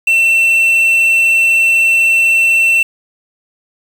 triangle tone with quantisation, 2692 Hz, E7, 36 cents sharp, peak -6 dBFS, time 0.07-2.83 s, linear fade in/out 5 ms, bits 5, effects none

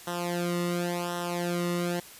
sawtooth tone with flanger, 174.6 Hz, F3, in tune, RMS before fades -30 dBFS, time 0.07-2 s, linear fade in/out 5 ms, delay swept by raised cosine 0.43 to 1.26 ms, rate 0.92 Hz, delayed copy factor -0.95, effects white hiss -48 dBFS RMS until 2.19 s + resampled to 32000 Hz

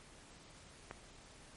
click, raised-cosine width 0.5 ms, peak -28 dBFS, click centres 0.911 s, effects pink hiss -58 dBFS RMS until 1.56 s + MP3 48 kbps

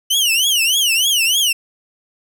sawtooth tone with vibrato, 2960 Hz, F#7, in tune, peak -10 dBFS, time 0.1-1.53 s, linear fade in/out 10 ms, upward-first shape triangle, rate 3.3 Hz, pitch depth 240 cents each way, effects none

